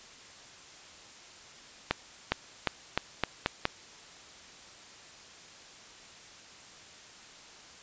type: accelerating click train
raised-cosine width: 0.3 ms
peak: -9 dBFS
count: 7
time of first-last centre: 1.91-3.654 s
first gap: 410 ms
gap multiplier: 0.86
effects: white hiss -51 dBFS RMS until 7.82 s + resampled to 16000 Hz